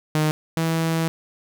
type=tone pair in turn; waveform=sawtooth; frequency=154.1 / 163.26 Hz; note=D#3 / E3; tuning=-16 / -16 cents; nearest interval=minor second; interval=100 cents; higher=second; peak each=-14 / -16 dBFS; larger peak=first; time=0.15-0.31 / 0.57-1.08 s; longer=second; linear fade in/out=0 ms; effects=none